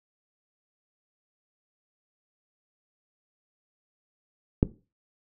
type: click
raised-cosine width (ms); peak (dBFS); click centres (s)
3; -5; 4.629
effects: noise-tail reverb RT60 0.3 s tail -17 dB re dry